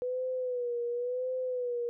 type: tone with vibrato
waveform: sine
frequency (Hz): 493.9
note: B4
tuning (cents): 0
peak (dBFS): -30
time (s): 0.02-1.89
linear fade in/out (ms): 0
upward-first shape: sine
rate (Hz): 0.94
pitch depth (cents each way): 65
effects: none